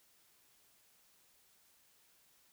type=silence; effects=white hiss -69 dBFS RMS until 2.52 s